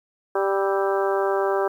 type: harmonic tone with a mistuned harmonic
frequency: 196 Hz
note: G3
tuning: in tune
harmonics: 2 / 3 / 4 / 5 / 6 / 7 / 8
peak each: -22 / -26 / -28 / -30 / -32 / -33 / -34 dBFS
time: 0.35-1.68 s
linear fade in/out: 5 ms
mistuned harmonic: 7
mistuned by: -63 cents
effects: 9-bit